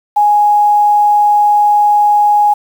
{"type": "tone with quantisation", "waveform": "sine", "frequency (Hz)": 830.6, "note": "G#5", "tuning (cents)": 0, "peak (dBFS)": -6, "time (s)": [0.16, 2.54], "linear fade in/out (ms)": 10, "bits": 6, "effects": []}